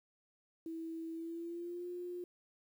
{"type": "tone with pitch glide", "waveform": "sine", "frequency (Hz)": [327, 354.5], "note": ["E4", "F4"], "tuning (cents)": [-14, 26], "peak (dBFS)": -40, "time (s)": [0.66, 2.24], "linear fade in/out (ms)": 2, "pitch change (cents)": 140, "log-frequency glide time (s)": [1.14, 1.87], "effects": ["11-bit"]}